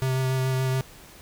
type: tone with vibrato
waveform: square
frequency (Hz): 130.81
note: C3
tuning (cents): 0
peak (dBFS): -23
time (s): 0.02-0.81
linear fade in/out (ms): 0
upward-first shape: triangle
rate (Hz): 7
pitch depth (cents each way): 16
effects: pink hiss -48 dBFS RMS until 1.21 s